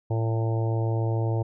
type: harmonic tone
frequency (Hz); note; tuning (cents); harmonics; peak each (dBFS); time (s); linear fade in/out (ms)
113; A2; +47; 1 / 3 / 4 / 5 / 6 / 7 / 8; -23 / -33 / -35 / -37 / -39 / -40 / -41; 0.1-1.43; 10
effects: none